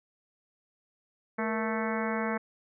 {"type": "harmonic tone with a mistuned harmonic", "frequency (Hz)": 220, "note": "A3", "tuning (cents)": 0, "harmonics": [1, 2, 3, 4, 5, 6, 7, 8, 9, 10], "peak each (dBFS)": [-32, -35, -37, -38, -39, -40, -40, -41, -42, -42], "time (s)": [1.38, 2.38], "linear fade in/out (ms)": 10, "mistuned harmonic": 2, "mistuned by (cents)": 98, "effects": []}